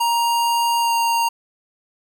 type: tone with pitch glide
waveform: square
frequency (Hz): 937 to 929.5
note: A#5 to A#5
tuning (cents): +9 to -5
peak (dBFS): -17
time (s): 0-1.29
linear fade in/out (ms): 10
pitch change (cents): -14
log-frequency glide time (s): 0.79-0.93
effects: none